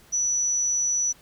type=tone with amplitude modulation; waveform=sine; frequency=5920 Hz; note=F#8; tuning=in tune; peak=-20 dBFS; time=0.12-1.13 s; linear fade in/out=20 ms; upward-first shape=sine; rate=196 Hz; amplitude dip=25%; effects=pink hiss -54 dBFS RMS until 1.21 s